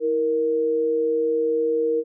sine tone pair together, 323.6 / 467.7 Hz, E4 / A#4, -32 / +6 cents, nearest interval tritone, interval 638 cents, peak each -28 / -19 dBFS, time 0-2.04 s, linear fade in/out 50 ms, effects none

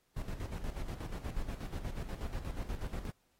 brown noise with tremolo, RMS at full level -37 dBFS, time 0.16-3.11 s, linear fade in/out 10 ms, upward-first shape square, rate 8.3 Hz, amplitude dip 60%, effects pink hiss -75 dBFS RMS until 3.39 s + AAC 48 kbps

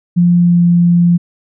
sine tone with pitch glide, 174.61 to 173.2 Hz, F3 to F3, 0 to -14 cents, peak -6 dBFS, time 0.16-1.18 s, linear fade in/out 20 ms, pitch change -14 cents, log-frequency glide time 0.37-0.62 s, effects none

